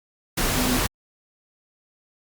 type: tone in noise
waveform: sine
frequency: 252 Hz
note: B3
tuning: 35 cents sharp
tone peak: -24 dBFS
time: 0.56-0.79 s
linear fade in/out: 10 ms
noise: pink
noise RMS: -23 dBFS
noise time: 0.37-0.87 s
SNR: -4 dB
effects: Opus 48 kbps